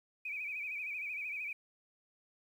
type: tone with vibrato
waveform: sine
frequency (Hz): 2400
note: D7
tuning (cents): +37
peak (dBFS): -37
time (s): 0.25-1.53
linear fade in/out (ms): 5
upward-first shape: sine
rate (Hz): 13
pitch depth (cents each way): 99
effects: 11-bit